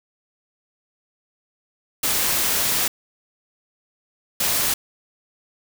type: noise bursts at uneven times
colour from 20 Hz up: white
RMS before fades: -21 dBFS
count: 2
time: 2.03-2.88 / 4.4-4.74 s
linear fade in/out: 5 ms
effects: none